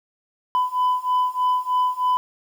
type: beating tone pair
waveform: sine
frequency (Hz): 1000 / 1003.2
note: B5 / B5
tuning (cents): +21 / +27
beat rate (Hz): 3.2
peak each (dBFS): -20 / -19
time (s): 0.55-2.17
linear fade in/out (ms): 0
effects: tanh soft clip ceiling -15 dBFS + 8-bit